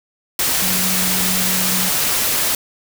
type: tone in noise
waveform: sine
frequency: 185 Hz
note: F#3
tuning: in tune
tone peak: -24 dBFS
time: 0.62-1.89 s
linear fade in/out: 2 ms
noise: white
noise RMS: -18 dBFS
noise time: 0.39-2.55 s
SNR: -9 dB
effects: none